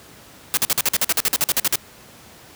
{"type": "noise bursts", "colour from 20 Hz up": "white", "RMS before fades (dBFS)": -18, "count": 16, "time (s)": [0.54, 1.756], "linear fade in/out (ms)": 0, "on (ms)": 31, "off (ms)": 48, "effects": ["pink hiss -45 dBFS RMS until 2.55 s", "high-pass 80 Hz 12 dB/octave"]}